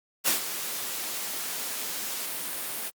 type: noise with ADSR envelope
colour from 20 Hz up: white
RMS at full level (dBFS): -22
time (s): 0.24-2.91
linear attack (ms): 37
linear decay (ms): 120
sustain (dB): -11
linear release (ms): 34
effects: high-pass 200 Hz 12 dB/octave + Opus 48 kbps